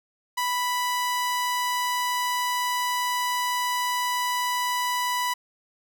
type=tone; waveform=sawtooth; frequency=987.8 Hz; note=B5; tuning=in tune; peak=-20 dBFS; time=0.37-5.34 s; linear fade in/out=10 ms; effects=none